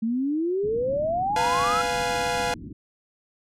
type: exponential sweep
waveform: sine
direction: up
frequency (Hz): 217.8 to 1372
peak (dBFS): -22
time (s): 0.02-1.82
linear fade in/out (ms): 10
type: low-pass noise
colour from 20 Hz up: white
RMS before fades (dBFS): -38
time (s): 0.63-2.73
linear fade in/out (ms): 5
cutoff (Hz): 310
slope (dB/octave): 48
type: chord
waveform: sawtooth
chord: F diminished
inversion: second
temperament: equal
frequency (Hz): 493.9 / 698.5 / 830.6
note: Cb5 / F5 / Ab5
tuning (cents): 0 / 0 / 0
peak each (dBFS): -24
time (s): 1.36-2.54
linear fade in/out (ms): 2
effects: low-pass 9000 Hz 12 dB/octave